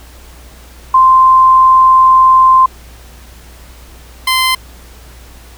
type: tone pair in turn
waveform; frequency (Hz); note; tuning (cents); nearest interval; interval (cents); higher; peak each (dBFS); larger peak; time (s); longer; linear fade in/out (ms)
sine / 15% pulse; 1043 / 1035.8; C6 / C6; -6 / -18; unison; 12; first; -3; neither; 0.94-2.66 / 4.27-4.55; first; 5
effects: added 60 Hz sine -35 dBFS peak until 5.57 s + pink hiss -40 dBFS RMS until 5.57 s